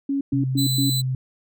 sine tone bursts, 277.2 Hz, C#4, in tune, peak -20 dBFS, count 4, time 0.09-0.9 s, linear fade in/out 5 ms, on 120 ms, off 110 ms
sine tone with pitch glide, 130.81 to 129.76 Hz, C3 to C3, 0 to -14 cents, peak -21 dBFS, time 0.33-1.15 s, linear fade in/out 2 ms, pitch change -14 cents, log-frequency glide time 0.6-0.67 s
sawtooth tone, 4000 Hz, B7, 21 cents sharp, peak -20 dBFS, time 0.57-1.02 s, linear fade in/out 20 ms
effects none

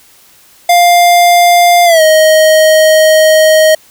square tone with pitch glide, 700 to 627.2 Hz, F5 to D#5, +4 to +14 cents, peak -4 dBFS, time 0.69-3.75 s, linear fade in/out 5 ms, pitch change -190 cents, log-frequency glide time 1.85-2.02 s, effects white hiss -43 dBFS RMS until 3.9 s

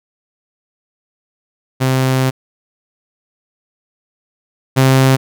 sawtooth tone pair in turn, 130.81 / 132.41 Hz, C3 / C3, 0 / +21 cents, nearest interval unison, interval 21 cents, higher second, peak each -8 / -4 dBFS, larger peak second, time 1.8-2.31 / 4.76-5.17 s, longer first, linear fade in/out 20 ms, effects none

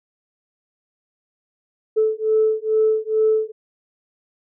sine beating tone pair, 435.3 / 437.6 Hz, A4 / A4, -19 / -9 cents, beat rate 2.3 Hz, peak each -18 dBFS, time 1.96-3.52 s, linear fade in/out 20 ms, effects tanh soft clip ceiling -8 dBFS

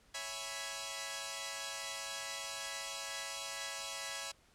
5% pulse chord, C# minor seventh, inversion none, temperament equal, 554.4 / 659.3 / 830.6 / 987.8 Hz, C#5 / E5 / G#5 / B5, 0 / 0 / 0 / 0 cents, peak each -34 dBFS, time 0.14-4.32 s, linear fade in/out 10 ms, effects pink hiss -67 dBFS RMS until 4.54 s + low-pass 10000 Hz 12 dB/octave

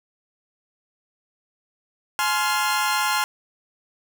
sawtooth chord, F minor, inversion first, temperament equal with one note detuned, 847.1 / 1046.5 / 1396.9 Hz, Ab5 / C6 / F6, +34 / 0 / 0 cents, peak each -21 dBFS, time 2.19-3.24 s, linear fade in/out 0 ms, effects none

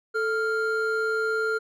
triangle tone pair together, 440 / 1396.9 Hz, A4 / F6, 0 / 0 cents, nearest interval octave + minor sixth, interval 2000 cents, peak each -24 dBFS, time 0.14-1.59 s, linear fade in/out 20 ms, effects none

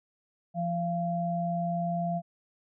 sine tone pair together, 171.61 / 688 Hz, F3 / F5, -30 / -26 cents, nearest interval 2 octaves, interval 2404 cents, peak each -30 / -30 dBFS, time 0.54-2.22 s, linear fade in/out 50 ms, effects none

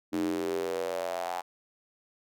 square tone with high-pass filter sweep, 43.93 Hz, F1, 11 cents sharp, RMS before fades -32 dBFS, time 0.12-1.42 s, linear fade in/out 20 ms, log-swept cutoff 280 to 810 Hz, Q 5.7, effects none

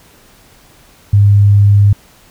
sine tone, 101.5 Hz, G#2, 39 cents flat, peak -4 dBFS, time 1.13-1.93 s, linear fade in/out 5 ms, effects pink hiss -45 dBFS RMS until 2.3 s

